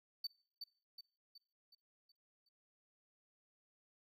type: tone with echo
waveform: triangle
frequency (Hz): 4555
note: C#8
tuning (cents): +46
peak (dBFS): -37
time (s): 0.24-0.27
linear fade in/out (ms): 5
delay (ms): 370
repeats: 6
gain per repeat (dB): -6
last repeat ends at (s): 2.49
effects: noise-tail reverb RT60 0.6 s tail -25 dB re dry